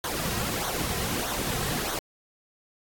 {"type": "noise with flanger", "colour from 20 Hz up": "pink", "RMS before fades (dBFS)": -30, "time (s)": [0.04, 1.99], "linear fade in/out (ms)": 2, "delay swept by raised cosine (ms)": [0.39, 3.49], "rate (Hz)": 1.6, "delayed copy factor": -0.6, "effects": ["AAC 64 kbps"]}